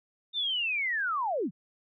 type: linear sweep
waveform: sine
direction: down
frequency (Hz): 3662 to 134.9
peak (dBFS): -27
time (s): 0.33-1.51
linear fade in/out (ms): 50
effects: none